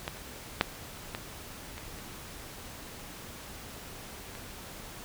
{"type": "clicks", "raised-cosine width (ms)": 0.3, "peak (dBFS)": [-16, -30, -6, -18, -25, -30, -28], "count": 7, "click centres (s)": [0.079, 0.17, 0.611, 1.149, 1.78, 1.987, 4.352], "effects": ["pink hiss -45 dBFS RMS until 5.04 s"]}